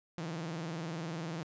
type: tone with vibrato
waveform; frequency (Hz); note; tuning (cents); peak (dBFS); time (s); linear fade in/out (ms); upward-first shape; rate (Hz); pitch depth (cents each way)
sawtooth; 164.81; E3; 0; -33; 0.18-1.43; 0; triangle; 20; 180
effects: resampled to 16000 Hz